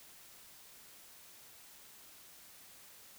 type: silence
effects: white hiss -57 dBFS RMS until 3.18 s